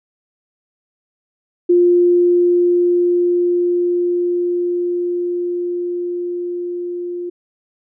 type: tone with level ramp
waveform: sine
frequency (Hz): 351.8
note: F4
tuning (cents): +13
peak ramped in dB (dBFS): -8 to -22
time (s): 1.69-7.3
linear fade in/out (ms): 10
effects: none